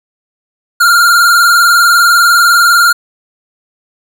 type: tone with vibrato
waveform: square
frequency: 1396.9 Hz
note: F6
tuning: in tune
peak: -5 dBFS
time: 0.8-2.93 s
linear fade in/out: 10 ms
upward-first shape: triangle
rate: 20 Hz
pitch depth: 71 cents each way
effects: none